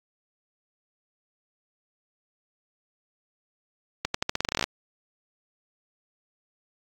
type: accelerating click train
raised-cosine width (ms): 0.2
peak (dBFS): -7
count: 15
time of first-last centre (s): 4.05-4.64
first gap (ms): 94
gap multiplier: 0.86
effects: AAC 48 kbps